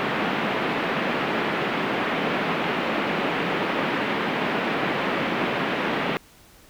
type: band-pass noise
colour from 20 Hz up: pink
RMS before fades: -25 dBFS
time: 0-6.17 s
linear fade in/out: 0 ms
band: 180 to 2900 Hz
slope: 24 dB/octave
effects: pink hiss -52 dBFS RMS until 6.69 s